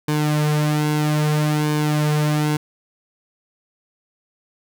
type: tone with flanger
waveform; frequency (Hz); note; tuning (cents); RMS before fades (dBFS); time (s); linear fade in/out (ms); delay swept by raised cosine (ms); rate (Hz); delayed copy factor
sawtooth; 150.9; D3; +47; -19; 0.08-2.57; 5; 1.5 to 5; 0.61; -0.65
effects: none